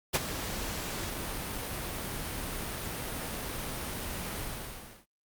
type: noise with ADSR envelope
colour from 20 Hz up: pink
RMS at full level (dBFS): -24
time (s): 0.13-5.06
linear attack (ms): 23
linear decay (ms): 26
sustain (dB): -12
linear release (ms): 660
effects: Opus 48 kbps